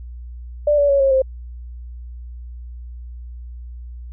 sine tone with pitch steps, 590 / 573.5 / 557.5 / 542 / 526.8 Hz, D5 / D5 / C#5 / C#5 / C5, +8 / -41 / +10 / -39 / +12 cents, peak -12 dBFS, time 0.67-1.22 s, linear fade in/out 5 ms, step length 110 ms, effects added 60 Hz sine -31 dBFS peak until 4.12 s

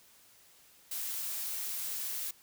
blue noise, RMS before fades -37 dBFS, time 0.91-2.31 s, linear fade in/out 5 ms, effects white hiss -61 dBFS RMS until 2.42 s

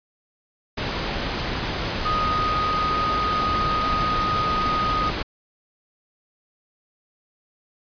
sine tone in noise, 1244.5 Hz, D#6, in tune, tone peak -21 dBFS, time 2.05-5.1 s, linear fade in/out 10 ms, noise pink, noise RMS -26 dBFS, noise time 0.77-5.23 s, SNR +2 dB, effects resampled to 11025 Hz

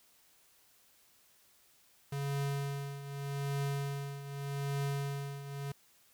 square tone with tremolo, 140.3 Hz, C#3, 21 cents sharp, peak -32 dBFS, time 2.12-5.72 s, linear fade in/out 5 ms, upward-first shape triangle, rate 0.83 Hz, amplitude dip 75%, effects white hiss -66 dBFS RMS until 6.13 s

